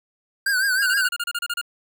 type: tone with vibrato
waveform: square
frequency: 1552 Hz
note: G6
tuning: 18 cents flat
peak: -19 dBFS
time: 0.46-1.08 s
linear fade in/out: 5 ms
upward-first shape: triangle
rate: 6.4 Hz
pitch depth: 110 cents each way
type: tone bursts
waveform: 25% pulse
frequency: 1415 Hz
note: F6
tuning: 22 cents sharp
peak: -20 dBFS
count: 11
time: 0.82-1.614 s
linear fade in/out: 5 ms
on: 44 ms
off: 31 ms
effects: none